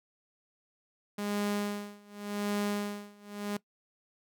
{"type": "tone with tremolo", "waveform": "sawtooth", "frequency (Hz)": 205.2, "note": "G#3", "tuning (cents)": -21, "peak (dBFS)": -25, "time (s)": [1.18, 3.57], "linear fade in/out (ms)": 5, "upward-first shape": "sine", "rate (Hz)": 0.88, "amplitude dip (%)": 95, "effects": ["noise-tail reverb RT60 0.1 s tail -20 dB re dry"]}